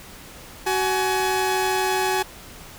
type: tone pair together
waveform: sawtooth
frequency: 375.5 / 843 Hz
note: F#4 / G#5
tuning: +26 / +26 cents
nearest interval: octave + major second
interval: 1400 cents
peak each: -19 dBFS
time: 0.66-2.23 s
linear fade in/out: 10 ms
effects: pink hiss -42 dBFS RMS until 2.78 s